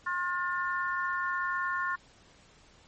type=harmonic tone; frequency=356.6 Hz; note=F4; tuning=36 cents sharp; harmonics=3 / 4 / 5; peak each=-32 / -33 / -34 dBFS; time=0.06-1.96 s; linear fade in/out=10 ms; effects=pink hiss -59 dBFS RMS until 2.87 s + MP3 32 kbps